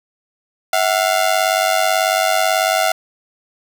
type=ring-modulated tone; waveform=sawtooth; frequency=698.5 Hz; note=F5; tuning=in tune; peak=-7 dBFS; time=0.73-2.92 s; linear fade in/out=2 ms; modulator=49.1 Hz; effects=none